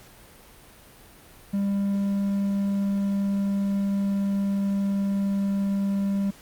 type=tone with pitch glide; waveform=triangle; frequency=199.1 to 197.95 Hz; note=G3 to G3; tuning=+27 to +17 cents; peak=-20 dBFS; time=1.53-6.31 s; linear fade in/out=10 ms; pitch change=-10 cents; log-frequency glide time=1.8-5.62 s; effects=pink hiss -50 dBFS RMS until 6.41 s + Opus 48 kbps